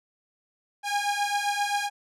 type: beating tone pair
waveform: sawtooth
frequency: 812 / 819.6 Hz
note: G#5 / G#5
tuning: -39 / -23 cents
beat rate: 7.6 Hz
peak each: -24 dBFS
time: 0.83-1.9 s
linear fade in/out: 50 ms
effects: low-pass 10000 Hz 12 dB/octave